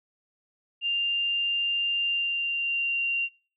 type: tone with pitch glide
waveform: sine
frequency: 2794 to 2767 Hz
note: F7 to F7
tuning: 0 to -17 cents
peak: -24 dBFS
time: 0.81-3.29 s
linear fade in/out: 50 ms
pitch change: -17 cents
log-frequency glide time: 1.94-3.01 s
effects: noise-tail reverb RT60 0.4 s tail -21 dB re dry